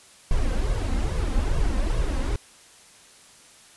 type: noise with flanger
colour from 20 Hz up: brown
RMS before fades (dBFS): -23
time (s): 0.31-2.36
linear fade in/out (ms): 2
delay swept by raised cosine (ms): 1.8 to 3.9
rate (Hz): 2.4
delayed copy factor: +0.7
effects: white hiss -51 dBFS RMS until 3.76 s + resampled to 24000 Hz